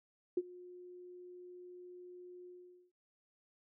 sine tone with ADSR envelope, 358.6 Hz, F4, 46 cents sharp, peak -27 dBFS, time 0.37-2.92 s, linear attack 5 ms, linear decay 41 ms, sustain -22 dB, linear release 460 ms, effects noise-tail reverb RT60 0.1 s tail -22 dB re dry

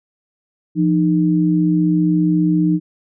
sine tone pair together, 172.41 / 307.2 Hz, F3 / D#4, -22 / -22 cents, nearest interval minor seventh, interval 1000 cents, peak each -15 dBFS, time 0.75-2.8 s, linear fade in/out 50 ms, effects none

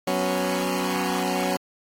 15% pulse chord, F# suspended fourth, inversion none, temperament equal, 185 / 246.9 / 277.2 Hz, F#3 / B3 / C#4, 0 / 0 / 0 cents, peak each -20 / -23 / -21 dBFS, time 0.07-1.57 s, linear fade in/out 5 ms, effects AAC 48 kbps

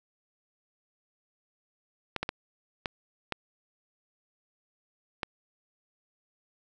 clicks, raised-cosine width 0.3 ms, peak -14 dBFS, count 6, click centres 2.163 / 2.23 / 2.291 / 2.858 / 3.323 / 5.232 s, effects none

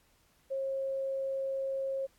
sine tone, 539 Hz, C#5, 49 cents flat, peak -31 dBFS, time 0.5-2.07 s, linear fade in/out 20 ms, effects pink hiss -68 dBFS RMS until 2.18 s + AAC 64 kbps

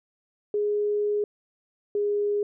sine tone pair in turn, 415.3 / 411.5 Hz, G#4 / G#4, 0 / -16 cents, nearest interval unison, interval 16 cents, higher first, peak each -22 dBFS, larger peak neither, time 0.54-1.24 / 1.95-2.43 s, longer first, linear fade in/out 2 ms, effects none

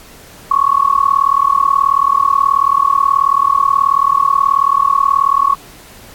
sine tone with amplitude modulation, 1108.7 Hz, C#6, in tune, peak -5 dBFS, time 0.51-5.55 s, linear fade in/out 5 ms, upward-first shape sine, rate 38.5 Hz, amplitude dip 95%, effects pink hiss -39 dBFS RMS until 6.14 s + AAC 64 kbps

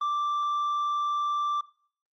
sine tone with tanh clipping, 1174.7 Hz, D6, in tune, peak -26 dBFS, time 0.01-1.61 s, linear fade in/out 5 ms, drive 4 dB, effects noise-tail reverb RT60 0.5 s tail -20 dB re dry + Opus 32 kbps

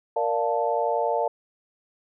sine chord, Bb major seventh, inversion none, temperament equal, 466.2 / 587.3 / 698.5 / 880 Hz, Bb4 / D5 / F5 / A5, 0 / 0 / 0 / 0 cents, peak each -27 dBFS, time 0.16-1.28 s, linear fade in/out 5 ms, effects none

